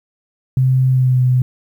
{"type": "tone with pitch glide", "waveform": "sine", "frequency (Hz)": [130, 126.66], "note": ["C3", "B2"], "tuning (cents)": [-11, 44], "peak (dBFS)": -10, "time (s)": [0.57, 1.42], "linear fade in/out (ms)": 2, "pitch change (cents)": -45, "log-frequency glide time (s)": [0.9, 1.22], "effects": ["8-bit"]}